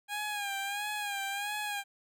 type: tone with vibrato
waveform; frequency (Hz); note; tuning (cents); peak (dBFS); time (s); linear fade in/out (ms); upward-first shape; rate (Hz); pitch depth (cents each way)
15% pulse; 814; G#5; -35; -27; 0.08-1.84; 50; sine; 1.5; 61
effects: none